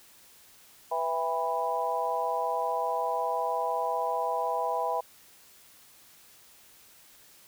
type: harmonic tone with a mistuned harmonic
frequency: 164.81 Hz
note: E3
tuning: in tune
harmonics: 3 / 4 / 5 / 6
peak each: -34 / -32 / -32 / -31 dBFS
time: 0.91-5.01 s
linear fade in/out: 10 ms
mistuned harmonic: 5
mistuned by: -41 cents
effects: white hiss -56 dBFS RMS until 7.47 s